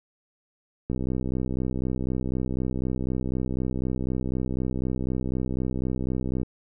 click train, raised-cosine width 3 ms, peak -16 dBFS, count 355, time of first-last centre 0.9-6.431 s, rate 64 Hz, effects none

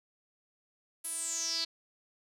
sawtooth tone with band-pass filter sweep, 330 Hz, E4, 2 cents sharp, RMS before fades -35 dBFS, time 1.04-1.65 s, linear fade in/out 10 ms, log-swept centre 11000 to 4300 Hz, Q 9.4, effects none

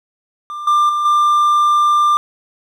triangle tone with level steps, 1191 Hz, D6, 24 cents sharp, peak -22 / -8 / -13 / -8 dBFS, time 0.5-2.17 s, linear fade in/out 0 ms, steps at 0.67 / 0.89 / 1.05 s, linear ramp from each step 5 ms, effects none

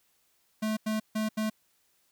square tone bursts at uneven times, 216.7 Hz, A3, 26 cents flat, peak -28 dBFS, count 4, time 0.62-0.77 / 0.86-1 / 1.15-1.29 / 1.37-1.5 s, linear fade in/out 10 ms, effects white hiss -70 dBFS RMS until 2.11 s

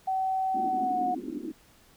sine tone with pitch glide, 760 to 729 Hz, F#5 to F#5, +46 to -26 cents, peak -25 dBFS, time 0.07-1.15 s, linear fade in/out 10 ms, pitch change -72 cents, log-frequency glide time 0.61-1.03 s
white band-pass noise, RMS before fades -36 dBFS, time 0.54-1.52 s, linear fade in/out 10 ms, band 230 to 330 Hz, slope 48 dB/octave
effects pink hiss -59 dBFS RMS until 1.96 s

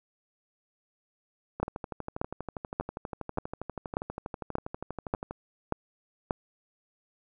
two click trains, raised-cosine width 1 ms, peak -13 / -21 dBFS, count 9 / 47, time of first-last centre 1.63-6.308 / 1.6-5.31 s, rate 1.71 / 12.4 Hz, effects none

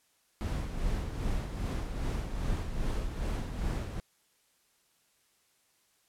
brown noise with tremolo, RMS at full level -31 dBFS, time 0.41-4 s, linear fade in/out 0 ms, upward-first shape sine, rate 2.5 Hz, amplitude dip 50%, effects white hiss -70 dBFS RMS until 6.08 s + low-pass 12000 Hz 12 dB/octave

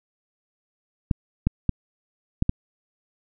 clicks, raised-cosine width 5 ms, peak -7 dBFS, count 5, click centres 1.112 / 1.47 / 1.693 / 2.424 / 2.494 s, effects none

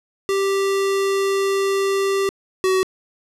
square tone pair in turn, 392 / 376.5 Hz, G4 / F#4, 0 / +30 cents, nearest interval minor second, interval 70 cents, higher first, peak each -18 / -16 dBFS, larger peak second, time 0.29-2.29 / 2.64-2.83 s, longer first, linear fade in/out 0 ms, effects low-pass 11000 Hz 12 dB/octave

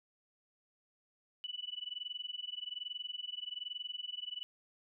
sine tone with amplitude modulation, 2965 Hz, F#7, 3 cents sharp, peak -36 dBFS, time 1.44-4.43 s, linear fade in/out 0 ms, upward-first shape sine, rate 21.2 Hz, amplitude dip 95%, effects none

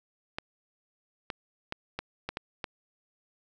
clicks, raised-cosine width 0.3 ms, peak -17 dBFS, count 7, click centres 0.385 / 1.302 / 1.724 / 1.99 / 2.29 / 2.371 / 2.642 s, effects none

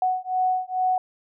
sine beating tone pair, 740 / 742.3 Hz, F#5 / F#5, 0 / +5 cents, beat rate 2.3 Hz, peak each -24 dBFS, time 0.02-0.98 s, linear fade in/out 2 ms, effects none

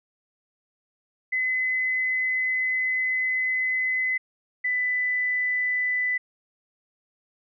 sine tone pair in turn, 2027 / 1995.6 Hz, B6 / B6, +45 / +17 cents, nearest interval unison, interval 28 cents, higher first, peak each -22 dBFS, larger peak neither, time 1.32-4.18 / 4.64-6.18 s, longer first, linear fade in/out 10 ms, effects none

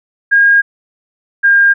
sine tone pair in turn, 1625 / 1609.1 Hz, G#6 / G6, -38 / +45 cents, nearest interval unison, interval 17 cents, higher first, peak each -5 dBFS, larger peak neither, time 0.31-0.62 / 1.43-1.74 s, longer neither, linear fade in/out 20 ms, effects none

